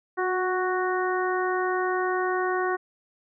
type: harmonic tone with a mistuned harmonic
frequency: 370 Hz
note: F#4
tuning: in tune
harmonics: 1 / 2 / 3 / 4 / 5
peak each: -26 / -30 / -30 / -32 / -34 dBFS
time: 0.17-2.77 s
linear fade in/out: 20 ms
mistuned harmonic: 1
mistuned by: -24 cents
effects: none